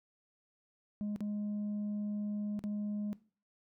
sine tone with dropouts, 207.7 Hz, G#3, in tune, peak -31 dBFS, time 1.01-3.13 s, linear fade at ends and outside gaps 0 ms, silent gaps 1.161-1.206 / 2.592-2.639 s, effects noise-tail reverb RT60 0.4 s tail -21 dB re dry + tanh soft clip ceiling -33 dBFS

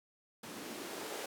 blue noise with band-pass filter sweep, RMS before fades -44 dBFS, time 0.43-1.26 s, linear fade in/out 5 ms, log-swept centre 220 to 440 Hz, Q 2, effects none

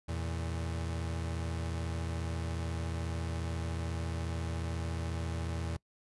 35% pulse tone pair together, 82.41 / 116.55 Hz, E2 / A#2, 0 / 0 cents, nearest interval tritone, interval 600 cents, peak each -33 / -39 dBFS, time 0.08-5.77 s, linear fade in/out 10 ms, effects noise-tail reverb RT60 0.1 s tail -24 dB re dry + resampled to 24000 Hz

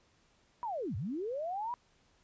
sine linear two-way sweep, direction down then up, 993 to 81.9 to 993 Hz, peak -34 dBFS, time 0.63-1.74 s, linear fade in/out 0 ms, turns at 0.96 s, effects pink hiss -69 dBFS RMS until 2.23 s + resampled to 16000 Hz

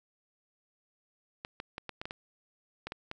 clicks, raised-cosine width 0.3 ms, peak -22 dBFS, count 10, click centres 1.449 / 1.601 / 1.781 / 1.893 / 2.015 / 2.055 / 2.109 / 2.87 / 2.921 / 3.114 s, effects none

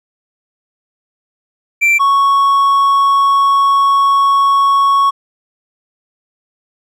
triangle tone pair in turn, 2349 / 1108.6 Hz, D7 / C#6, 0 / 0 cents, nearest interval octave + minor second, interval 1300 cents, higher first, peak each -6 dBFS, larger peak neither, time 1.81-1.99 / 1.99-5.11 s, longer second, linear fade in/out 20 ms, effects none

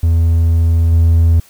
triangle tone with level steps, 83 Hz, E2, 12 cents sharp, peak -6 / -4 dBFS, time 0.03-1.4 s, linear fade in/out 5 ms, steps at 0.92 s, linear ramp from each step 2 ms, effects tanh soft clip ceiling 0 dBFS + white hiss -46 dBFS RMS until 1.49 s

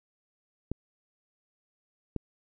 clicks, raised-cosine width 3 ms, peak -18 dBFS, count 2, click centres 0.716 / 2.163 s, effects none

